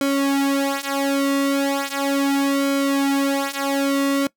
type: tone with flanger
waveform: sawtooth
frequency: 277.2 Hz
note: C#4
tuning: in tune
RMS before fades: -20 dBFS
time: 0.01-4.27 s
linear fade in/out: 2 ms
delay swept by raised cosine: 1.1 to 4.9 ms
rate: 0.37 Hz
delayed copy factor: -0.9
effects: noise-tail reverb RT60 0.1 s tail -21 dB re dry